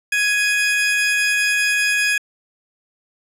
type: tone pair together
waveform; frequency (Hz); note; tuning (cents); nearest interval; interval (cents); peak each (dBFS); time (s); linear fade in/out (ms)
40% pulse; 1667 / 2498; G#6 / D#7; +6 / +6; perfect fifth; 700; -18; 0.12-2.18; 5
effects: low-pass 12000 Hz 12 dB/octave